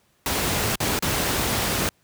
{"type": "noise with dropouts", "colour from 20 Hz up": "pink", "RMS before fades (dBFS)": -23, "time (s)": [0.26, 1.89], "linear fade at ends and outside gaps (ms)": 1, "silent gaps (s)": [[0.756, 0.803], [0.99, 1.024]], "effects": ["pink hiss -64 dBFS RMS until 2.03 s", "high-pass 60 Hz 12 dB/octave"]}